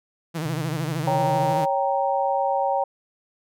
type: tone with vibrato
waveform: sawtooth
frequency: 159 Hz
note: D#3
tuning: 38 cents sharp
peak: -22 dBFS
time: 0.34-1.66 s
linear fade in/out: 20 ms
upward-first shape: sine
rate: 13 Hz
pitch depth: 110 cents each way
type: tone with pitch glide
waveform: sine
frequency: 132 to 134.54 Hz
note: C3 to C3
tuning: +16 to +49 cents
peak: -28 dBFS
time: 0.45-1.53 s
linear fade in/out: 10 ms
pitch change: +33 cents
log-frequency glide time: 0.68-0.81 s
type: chord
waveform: sine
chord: G diminished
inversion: second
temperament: equal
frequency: 554.4 / 784 / 932.3 Hz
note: Db5 / G5 / Bb5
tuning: 0 / 0 / 0 cents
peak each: -24 / -23 / -26 dBFS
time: 1.07-2.84 s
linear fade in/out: 5 ms
effects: none